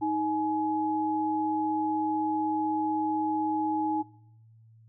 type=tone pair together; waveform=sine; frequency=313.7 / 843 Hz; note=D#4 / G#5; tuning=+14 / +26 cents; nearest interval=octave + perfect fourth; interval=1712 cents; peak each=-28 dBFS; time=0.01-4.03 s; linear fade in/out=20 ms; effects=noise-tail reverb RT60 0.8 s tail -22 dB re dry + added 112 Hz sine -53 dBFS peak until 4.88 s